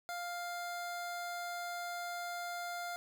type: tone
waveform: 25% pulse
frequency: 700 Hz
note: F5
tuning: 4 cents sharp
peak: -35 dBFS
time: 0.09-2.96 s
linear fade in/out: 0 ms
effects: none